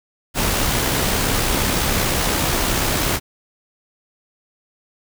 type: noise with amplitude modulation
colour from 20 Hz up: pink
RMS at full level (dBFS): -18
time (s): 0.34-3.2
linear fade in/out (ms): 50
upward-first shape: sine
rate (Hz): 65.8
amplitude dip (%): 30
effects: none